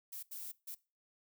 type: noise bursts at uneven times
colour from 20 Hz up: violet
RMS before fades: -45 dBFS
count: 3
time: 0.12-0.23 / 0.31-0.52 / 0.67-0.75 s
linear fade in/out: 10 ms
effects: noise-tail reverb RT60 0.3 s tail -21 dB re dry